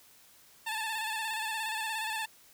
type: tone with vibrato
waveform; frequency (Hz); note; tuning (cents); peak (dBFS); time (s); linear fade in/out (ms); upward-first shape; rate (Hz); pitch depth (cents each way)
15% pulse; 880; A5; 0; -26; 0.66-2.26; 10; square; 17; 37
effects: white hiss -59 dBFS RMS until 2.53 s